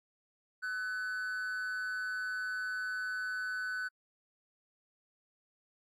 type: tone with amplitude modulation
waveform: triangle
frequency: 1500 Hz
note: F#6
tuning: 23 cents sharp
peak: -30 dBFS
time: 0.62-3.89 s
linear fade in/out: 20 ms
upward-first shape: sine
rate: 200 Hz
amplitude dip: 55%
effects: AAC 64 kbps